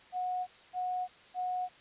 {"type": "tone bursts", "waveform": "sine", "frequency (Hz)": 730, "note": "F#5", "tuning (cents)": -24, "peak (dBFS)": -31, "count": 3, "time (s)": [0.12, 1.69], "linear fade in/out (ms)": 50, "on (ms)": 350, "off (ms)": 260, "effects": ["white hiss -57 dBFS RMS until 1.8 s", "resampled to 8000 Hz"]}